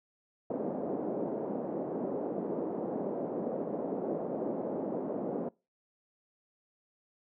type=band-pass noise; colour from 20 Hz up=white; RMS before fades=-35 dBFS; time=0.5-5.49 s; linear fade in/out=5 ms; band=190 to 580 Hz; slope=24 dB/octave; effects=noise-tail reverb RT60 0.3 s tail -25 dB re dry